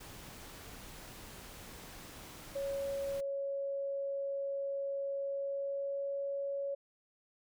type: noise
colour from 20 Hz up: pink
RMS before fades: -50 dBFS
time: 0-3.21 s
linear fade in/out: 10 ms
type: tone with pitch glide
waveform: sine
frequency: 554.4 to 557.6 Hz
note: C#5 to C#5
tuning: 0 to +10 cents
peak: -34 dBFS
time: 2.55-6.75 s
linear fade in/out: 10 ms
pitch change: +10 cents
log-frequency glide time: 5.21-6.14 s
effects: none